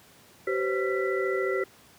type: tone cluster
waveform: sine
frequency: 383.3 / 506 / 540 / 1362 / 1981 Hz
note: G4 / B4 / C#5 / F6 / B6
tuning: -39 / +42 / -45 / -44 / +5 cents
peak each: -27 / -32 / -34 / -35 / -33 dBFS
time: 0.47-1.64 s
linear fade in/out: 5 ms
effects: pink hiss -55 dBFS RMS until 1.98 s + high-pass 100 Hz 12 dB/octave